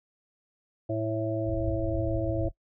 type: harmonic tone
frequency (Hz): 110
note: A2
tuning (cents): 0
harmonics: 1 / 3 / 5 / 6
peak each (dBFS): -32 / -31 / -33 / -33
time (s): 0.89-2.49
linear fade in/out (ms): 10
type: low-pass noise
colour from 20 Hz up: pink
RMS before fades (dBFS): -34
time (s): 1.45-2.52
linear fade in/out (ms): 50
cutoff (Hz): 110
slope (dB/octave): 96
effects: noise-tail reverb RT60 0.1 s tail -23 dB re dry